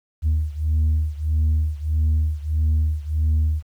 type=beating tone pair; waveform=sine; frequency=76.9 / 78.5 Hz; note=D#2 / D#2; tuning=-20 / +16 cents; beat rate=1.6 Hz; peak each=-18 / -20 dBFS; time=0.22-3.63 s; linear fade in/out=50 ms; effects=tanh soft clip ceiling -14 dBFS + 9-bit